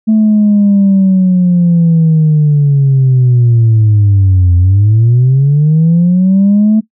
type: linear two-way sweep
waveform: sine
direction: down then up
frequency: 220 to 87 to 220 Hz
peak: -3 dBFS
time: 0.07-6.81 s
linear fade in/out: 20 ms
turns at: 4.56 s
effects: noise-tail reverb RT60 0.1 s tail -18 dB re dry + tanh soft clip ceiling -2 dBFS